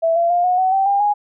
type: tone with pitch steps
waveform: sine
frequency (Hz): 659.3 / 681 / 703.4 / 726.5 / 750.4 / 775 / 800.5 / 826.8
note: E5 / F5 / F5 / F#5 / F#5 / G5 / G5 / G#5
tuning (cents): 0 / -44 / +12 / -32 / +24 / -20 / +36 / -8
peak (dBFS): -13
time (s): 0.02-1.14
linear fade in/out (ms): 20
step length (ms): 140
effects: none